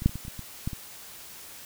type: clicks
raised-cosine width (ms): 5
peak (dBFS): -22 / -7 / -27 / -22 / -30 / -25 / -25 / -16 / -23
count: 9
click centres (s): 0.021 / 0.06 / 0.094 / 0.156 / 0.251 / 0.281 / 0.393 / 0.675 / 0.732
effects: white hiss -45 dBFS RMS until 1.65 s